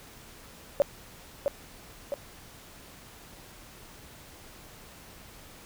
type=tone with echo; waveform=sine; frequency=566 Hz; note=C#5; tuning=36 cents sharp; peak=-17 dBFS; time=0.8-0.82 s; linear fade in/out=0 ms; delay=660 ms; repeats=2; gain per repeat=-5 dB; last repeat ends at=2.14 s; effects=pink hiss -50 dBFS RMS until 5.65 s